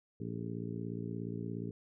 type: harmonic tone with a mistuned harmonic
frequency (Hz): 57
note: A#1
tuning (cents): -38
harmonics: 2 / 3 / 4 / 5 / 6 / 7 / 8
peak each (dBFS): -42 / -42 / -44 / -45 / -51 / -47 / -52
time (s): 0.2-1.71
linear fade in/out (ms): 5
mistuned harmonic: 8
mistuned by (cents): -77
effects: none